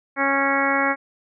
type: harmonic tone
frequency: 275.6 Hz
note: C#4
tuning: 10 cents flat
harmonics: 1 / 2 / 3 / 4 / 5 / 6 / 7 / 8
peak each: -26 / -26 / -26 / -26 / -26 / -26 / -26 / -26 dBFS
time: 0.16-0.96 s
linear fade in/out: 50 ms
effects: none